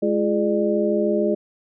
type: tone cluster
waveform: sine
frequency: 209.8 / 343.6 / 417.1 / 599 Hz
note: G#3 / F4 / G#4 / D5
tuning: +18 / -28 / +7 / +34 cents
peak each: -23 dBFS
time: 0.02-1.35 s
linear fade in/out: 10 ms
effects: none